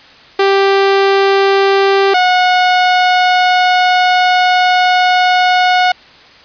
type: tone pair in turn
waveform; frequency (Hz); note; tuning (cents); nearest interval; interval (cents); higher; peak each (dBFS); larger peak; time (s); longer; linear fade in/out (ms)
sawtooth; 392.5 / 729.5; G4 / F#5; +2 / -25; major seventh; 1073; second; -4; neither; 0.39-2.14 / 2.14-5.92; second; 5
effects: white hiss -40 dBFS RMS until 6.44 s + resampled to 11025 Hz